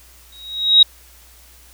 sine tone with exponential growth, 3803 Hz, A#7, 34 cents sharp, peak -3 dBFS, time 0.32-0.83 s, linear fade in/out 5 ms, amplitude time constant 110 ms, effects added 60 Hz sine -48 dBFS peak until 1.73 s + white hiss -48 dBFS RMS until 1.73 s

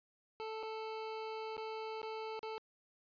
25% pulse tone with dropouts, 440 Hz, A4, in tune, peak -37 dBFS, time 0.4-2.58 s, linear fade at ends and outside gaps 0 ms, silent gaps 0.629-0.633 / 1.568-1.578 / 2.017-2.03 / 2.392-2.43 s, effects resampled to 11025 Hz

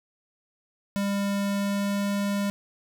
square tone with pitch glide, 200 to 201.3 Hz, G3 to G3, +35 to +46 cents, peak -25 dBFS, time 0.96-2.5 s, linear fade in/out 0 ms, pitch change +11 cents, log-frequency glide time 1.38-2.13 s, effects none

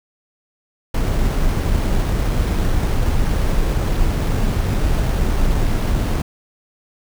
brown noise with sample-and-hold, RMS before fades -17 dBFS, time 0.94-6.22 s, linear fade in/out 5 ms, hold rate 7350 Hz, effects none

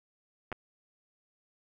clicks, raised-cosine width 0.5 ms, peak -22 dBFS, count 2, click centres 0.518 / 0.526 s, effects none

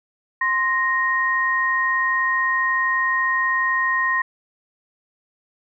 sine tone pair together, 1047.3 / 1866 Hz, C6 / A#6, +1 / +1 cents, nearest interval minor seventh, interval 1000 cents, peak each -22 / -19 dBFS, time 0.41-4.22 s, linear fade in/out 5 ms, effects none

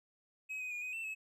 triangle tone with pitch steps, 2546 / 2506 / 2435 / 2505 / 2677 / 2583 Hz, D#7 / D#7 / D#7 / D#7 / E7 / E7, +39 / +12 / -38 / +11 / +26 / -36 cents, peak -37 dBFS, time 0.49-1.15 s, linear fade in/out 20 ms, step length 110 ms, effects none

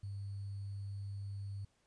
sine tone with sample-and-hold, 99.5 Hz, G2, 26 cents sharp, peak -40 dBFS, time 0.03-1.65 s, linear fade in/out 5 ms, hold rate 4410 Hz, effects pink hiss -75 dBFS RMS until 1.86 s + resampled to 22050 Hz

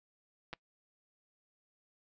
clicks, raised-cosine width 0.3 ms, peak -26 dBFS, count 2, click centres 0.53 / 0.536 s, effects noise-tail reverb RT60 0.1 s tail -24 dB re dry + resampled to 16000 Hz

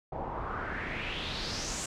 pink noise with low-pass filter sweep, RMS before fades -36 dBFS, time 0.12-1.86 s, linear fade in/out 5 ms, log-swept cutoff 720 to 8000 Hz, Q 3.7, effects none

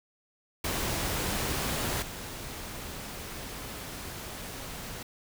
pink noise with level steps, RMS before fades -31 / -40 dBFS, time 0.64-5.03 s, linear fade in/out 5 ms, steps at 2.02 s, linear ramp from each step 5 ms, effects none

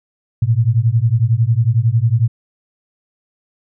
sine beating tone pair, 109.7 / 120.7 Hz, A2 / B2, -5 / -39 cents, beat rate 11 Hz, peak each -14 dBFS, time 0.42-2.28 s, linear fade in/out 5 ms, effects none

